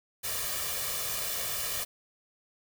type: noise with comb filter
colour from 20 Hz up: white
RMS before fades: -33 dBFS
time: 0.23-1.85 s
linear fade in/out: 20 ms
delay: 1.7 ms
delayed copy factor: +0.75
effects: none